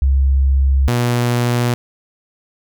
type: tone pair in turn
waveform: sine / sawtooth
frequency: 67.6 / 120.87 Hz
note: C#2 / B2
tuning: -43 / -37 cents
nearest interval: minor seventh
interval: 1006 cents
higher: second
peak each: -10 dBFS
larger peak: neither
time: 0.02-0.88 / 0.88-1.74 s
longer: neither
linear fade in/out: 0 ms
effects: none